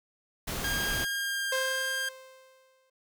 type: noise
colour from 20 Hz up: pink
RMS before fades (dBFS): -34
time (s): 0.47-1.05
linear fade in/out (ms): 10
type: tone with pitch glide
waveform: sawtooth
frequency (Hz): 1617 to 1600.3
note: G#6 to G6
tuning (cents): -47 to +35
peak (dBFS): -26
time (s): 0.64-2.09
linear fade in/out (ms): 5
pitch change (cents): -18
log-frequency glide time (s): 1.08-1.49
type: tone with exponential decay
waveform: sawtooth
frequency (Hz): 523.3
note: C5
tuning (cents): 0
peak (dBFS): -24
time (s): 1.52-2.9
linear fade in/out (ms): 5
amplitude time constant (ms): 300
effects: none